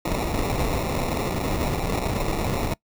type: noise with sample-and-hold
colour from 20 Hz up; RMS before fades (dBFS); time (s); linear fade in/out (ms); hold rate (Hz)
pink; -25; 0.05-2.74; 5; 1575
effects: noise-tail reverb RT60 0.1 s tail -23 dB re dry